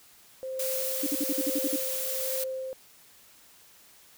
sine tone with tremolo, 523.3 Hz, C5, in tune, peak -30 dBFS, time 0.43-2.73 s, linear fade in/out 0 ms, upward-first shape triangle, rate 1.1 Hz, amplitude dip 60%
blue noise, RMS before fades -32 dBFS, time 0.59-2.44 s, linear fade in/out 5 ms
sine tone bursts, 290 Hz, D4, 22 cents flat, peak -26 dBFS, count 9, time 1.03-1.762 s, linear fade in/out 5 ms, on 36 ms, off 51 ms
effects white hiss -56 dBFS RMS until 4.17 s

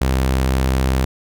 sawtooth tone, 65.41 Hz, C2, in tune, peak -11 dBFS, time 0.01-1.05 s, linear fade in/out 5 ms, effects none

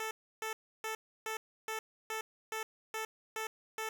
10% pulse tone bursts, 440 Hz, A4, in tune, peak -28 dBFS, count 10, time 0-3.89 s, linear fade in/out 2 ms, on 110 ms, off 310 ms, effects none

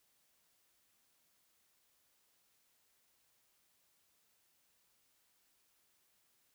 silence, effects white hiss -75 dBFS RMS until 6.54 s

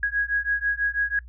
sine beating tone pair, 1651 / 1657.1 Hz, G#6 / G#6, -11 / -4 cents, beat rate 6.1 Hz, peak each -25 dBFS, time 0.03-1.19 s, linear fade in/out 2 ms, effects noise-tail reverb RT60 0.1 s tail -24 dB re dry + added 60 Hz sine -40 dBFS peak until 1.28 s

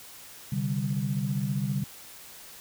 sine chord, C suspended second, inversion none, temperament equal with one note detuned, 131.65 / 146.83 / 196 Hz, C3 / D3 / G3, +11 / 0 / 0 cents, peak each -30 dBFS, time 0.52-1.84 s, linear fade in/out 5 ms, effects tanh soft clip ceiling -16 dBFS + white hiss -47 dBFS RMS until 2.6 s

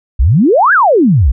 sine exponential two-way sweep, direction up then down, 51.91 to 1700 to 51.91 Hz, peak -5 dBFS, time 0.19-1.32 s, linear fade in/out 10 ms, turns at 0.73 s, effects none

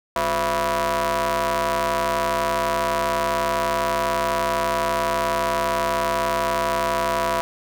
sawtooth ring-modulated tone, 156.2 Hz, D#3, 7 cents sharp, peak -13 dBFS, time 0.16-7.41 s, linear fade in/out 0 ms, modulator 827 Hz, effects none

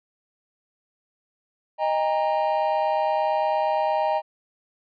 triangle chord, Eb major, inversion none, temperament equal with one note detuned, 622.3 / 803.7 / 932.3 Hz, Eb5 / G5 / Bb5, 0 / +43 / 0 cents, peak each -22 / -23 / -24 dBFS, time 1.78-4.22 s, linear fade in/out 50 ms, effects resampled to 11025 Hz

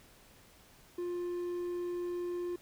triangle tone, 352.1 Hz, F4, 14 cents sharp, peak -32 dBFS, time 0.98-2.56 s, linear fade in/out 5 ms, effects pink hiss -60 dBFS RMS until 2.61 s

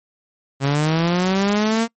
sawtooth linear sweep, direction up, 135.1 to 232.2 Hz, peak -12 dBFS, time 0.6-1.88 s, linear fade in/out 50 ms, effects noise-tail reverb RT60 0.1 s tail -25 dB re dry + MP3 32 kbps

